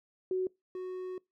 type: tone pair in turn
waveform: sine / triangle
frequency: 371.8 / 368.8 Hz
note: F#4 / F#4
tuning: +8 / -6 cents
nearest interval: unison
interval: 14 cents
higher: first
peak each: -28 / -34 dBFS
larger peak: first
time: 0.31-0.47 / 0.75-1.18 s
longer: second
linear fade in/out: 2 ms
effects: noise-tail reverb RT60 0.2 s tail -24 dB re dry